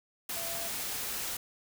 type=tone in noise; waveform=sine; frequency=674 Hz; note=E5; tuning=38 cents sharp; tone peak=-42 dBFS; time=0.36-0.68 s; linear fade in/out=5 ms; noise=white; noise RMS=-36 dBFS; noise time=0.29-1.37 s; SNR=-9 dB; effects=none